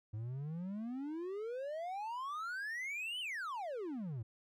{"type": "exponential two-way sweep", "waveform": "triangle", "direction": "up then down", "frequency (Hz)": [103.83, 3099, 103.83], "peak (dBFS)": -37, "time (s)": [0.13, 4.23], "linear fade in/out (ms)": 10, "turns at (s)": 3.2, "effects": []}